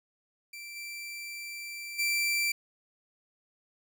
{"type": "tone with level steps", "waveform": "sawtooth", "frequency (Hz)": 2344, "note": "D7", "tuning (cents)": -4, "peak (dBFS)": [-38, -35, -23], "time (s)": [0.53, 2.52], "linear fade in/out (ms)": 5, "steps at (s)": [0.75, 1.98], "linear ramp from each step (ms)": 20, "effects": []}